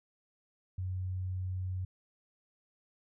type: tone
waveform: sine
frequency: 92.5 Hz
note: F#2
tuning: in tune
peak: -33 dBFS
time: 0.78-1.85 s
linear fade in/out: 5 ms
effects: none